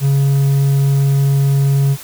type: tone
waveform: triangle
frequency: 138.59 Hz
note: C#3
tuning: in tune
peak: -8 dBFS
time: 0-1.97 s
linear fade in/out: 50 ms
effects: white hiss -34 dBFS RMS until 2.03 s